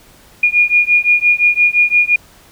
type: beating tone pair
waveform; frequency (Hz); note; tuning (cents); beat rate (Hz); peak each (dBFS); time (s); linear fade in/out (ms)
sine; 2431 / 2436.8; D#7 / D#7; -41 / -37; 5.8; -12; 0.43-2.16; 5
effects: pink hiss -45 dBFS RMS until 2.51 s